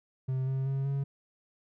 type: tone with pitch steps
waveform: triangle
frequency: 130.81 / 133.33 / 135.89 / 138.51 Hz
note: C3 / C3 / C#3 / C#3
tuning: 0 / +33 / -34 / -1 cents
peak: -26 dBFS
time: 0.28-1.04 s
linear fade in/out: 10 ms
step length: 190 ms
effects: none